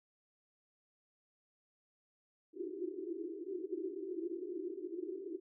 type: band-pass noise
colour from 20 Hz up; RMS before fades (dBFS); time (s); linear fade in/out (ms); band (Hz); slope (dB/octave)
white; -42; 2.53-5.4; 50; 320 to 390; 96
effects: none